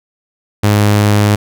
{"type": "tone", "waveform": "sawtooth", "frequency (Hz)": 103.83, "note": "G#2", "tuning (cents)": 0, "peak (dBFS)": -4, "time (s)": [0.63, 1.36], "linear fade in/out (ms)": 10, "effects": []}